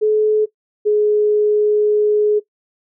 sine tone pair in turn, 428.4 / 420.6 Hz, A4 / G#4, -46 / +22 cents, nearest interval unison, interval 32 cents, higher first, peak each -11 dBFS, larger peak neither, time 0.01-0.46 / 0.85-2.4 s, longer second, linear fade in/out 20 ms, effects noise-tail reverb RT60 0.1 s tail -18 dB re dry

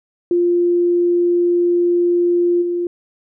sine tone with level steps, 349.2 Hz, F4, in tune, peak -12 / -17 dBFS, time 0.31-2.87 s, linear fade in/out 2 ms, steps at 2.61 s, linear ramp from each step 20 ms, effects none

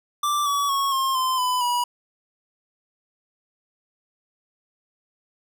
square tone with pitch steps, 1174.7 / 1138 / 1102.4 / 1067.9 / 1034.5 / 1002.2 / 970.8 Hz, D6 / C#6 / C#6 / C6 / C6 / B5 / B5, 0 / +45 / -10 / +35 / -20 / +25 / -30 cents, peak -21 dBFS, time 0.23-1.84 s, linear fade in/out 5 ms, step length 230 ms, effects none

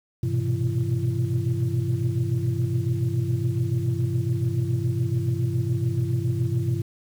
sine tone cluster, 101.1 / 119.7 / 126.8 / 163.2 / 338.9 Hz, G#2 / A#2 / B2 / E3 / E4, -46 / +46 / +46 / -17 / +48 cents, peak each -27 / -27 / -24 / -32 / -32 dBFS, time 0.23-6.82 s, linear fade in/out 5 ms, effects tanh soft clip ceiling -13 dBFS + 8-bit

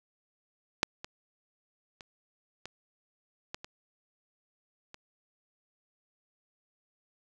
clicks, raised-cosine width 0.2 ms, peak -6 / -22 / -28 / -23 / -19 / -25 / -28 dBFS, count 7, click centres 0.831 / 1.045 / 2.008 / 2.656 / 3.545 / 3.645 / 4.944 s, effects none

